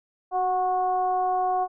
sine tone with frequency modulation, 735 Hz, F#5, 12 cents flat, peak -21 dBFS, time 0.31-1.68 s, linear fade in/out 50 ms, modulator 363 Hz, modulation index 0.6, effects none

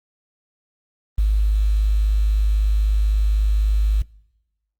sine tone with quantisation, 51.91 Hz, G#1, in tune, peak -14 dBFS, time 1.18-4.02 s, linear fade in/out 5 ms, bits 7, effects noise-tail reverb RT60 1.0 s tail -25 dB re dry + Opus 24 kbps

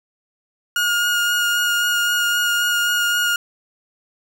30% pulse tone with vibrato, 1429 Hz, F6, 39 cents sharp, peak -14 dBFS, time 0.76-3.36 s, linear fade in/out 2 ms, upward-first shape sine, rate 3.8 Hz, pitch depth 12 cents each way, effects none

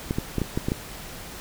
clicks, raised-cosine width 3 ms, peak -11 dBFS, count 7, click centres 0.109 / 0.185 / 0.383 / 0.417 / 0.575 / 0.685 / 0.719 s, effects pink hiss -39 dBFS RMS until 1.4 s

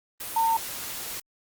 sine tone in noise, 906 Hz, A#5, 50 cents flat, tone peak -20 dBFS, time 0.36-0.57 s, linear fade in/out 5 ms, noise white, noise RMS -35 dBFS, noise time 0.2-1.2 s, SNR +12 dB, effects Opus 32 kbps

